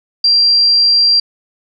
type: tone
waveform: sine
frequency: 4737 Hz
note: D8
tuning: 14 cents sharp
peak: -7 dBFS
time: 0.24-1.2 s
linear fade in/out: 5 ms
effects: none